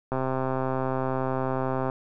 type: click train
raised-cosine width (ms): 1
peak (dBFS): -14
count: 234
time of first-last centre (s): 0.12-1.899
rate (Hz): 131
effects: none